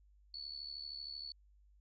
sine tone with amplitude modulation, 4435 Hz, C#8, in tune, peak -40 dBFS, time 0.34-1.32 s, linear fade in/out 2 ms, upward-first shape sine, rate 72.9 Hz, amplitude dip 75%, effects added 50 Hz sine -63 dBFS peak until 1.8 s

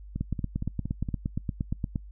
two click trains, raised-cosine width 5 ms, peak -19 / -16 dBFS, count 5 / 16, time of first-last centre 0.16-1.088 / 0.21-1.958 s, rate 4.31 / 8.58 Hz, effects noise-tail reverb RT60 0.1 s tail -25 dB re dry + added 50 Hz sine -42 dBFS peak until 2.11 s

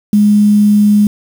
sine tone with quantisation, 207.7 Hz, G#3, in tune, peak -5 dBFS, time 0.13-1.07 s, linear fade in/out 2 ms, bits 5, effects none

